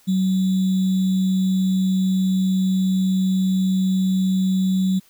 sine tone with sample-and-hold, 188.3 Hz, F#3, 31 cents sharp, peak -16 dBFS, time 0.07-5 s, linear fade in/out 20 ms, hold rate 3675 Hz, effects white hiss -55 dBFS RMS until 5.09 s

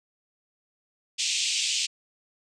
pink band-pass noise, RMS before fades -27 dBFS, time 1.18-1.87 s, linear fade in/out 20 ms, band 2500 to 8100 Hz, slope 48 dB/octave, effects resampled to 22050 Hz

